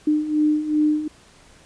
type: beating tone pair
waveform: sine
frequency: 301.2 / 303.8 Hz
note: D4 / D#4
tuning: +44 / -41 cents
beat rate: 2.6 Hz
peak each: -23 / -18 dBFS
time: 0.07-1.08 s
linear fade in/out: 5 ms
effects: pink hiss -51 dBFS RMS until 1.65 s + resampled to 22050 Hz